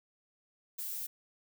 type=noise; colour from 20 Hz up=violet; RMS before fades=-39 dBFS; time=0.78-1.07 s; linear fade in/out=10 ms; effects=none